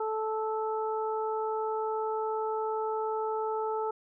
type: harmonic tone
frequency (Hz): 437.2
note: A4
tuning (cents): -11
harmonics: 1 / 2 / 3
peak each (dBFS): -31 / -33 / -38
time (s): 0-3.91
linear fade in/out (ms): 5
effects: none